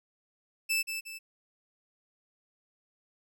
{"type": "tone with echo", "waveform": "sawtooth", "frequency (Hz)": 2637, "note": "E7", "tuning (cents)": 0, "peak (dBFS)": -23, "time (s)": [0.69, 0.83], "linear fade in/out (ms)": 20, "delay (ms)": 180, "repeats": 2, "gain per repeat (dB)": -7, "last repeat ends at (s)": 1.19, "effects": []}